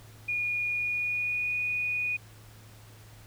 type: tone with pitch glide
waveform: sine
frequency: 2440 to 2467 Hz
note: D#7 to D#7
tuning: -34 to -15 cents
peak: -27 dBFS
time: 0.28-2.17 s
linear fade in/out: 10 ms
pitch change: +19 cents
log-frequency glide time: 0.69-1.58 s
effects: added 108 Hz sine -50 dBFS peak until 3.26 s + pink hiss -55 dBFS RMS until 3.26 s